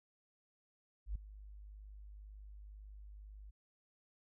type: tone with ADSR envelope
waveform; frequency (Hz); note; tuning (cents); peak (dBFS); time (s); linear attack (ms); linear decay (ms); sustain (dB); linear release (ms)
sine; 51; G#1; -31; -34; 1.06-3.51; 93; 4; -16; 14
effects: none